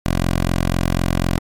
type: tone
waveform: 10% pulse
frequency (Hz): 44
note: F1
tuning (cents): +14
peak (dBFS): -8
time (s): 0.06-1.38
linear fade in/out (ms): 0
effects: MP3 96 kbps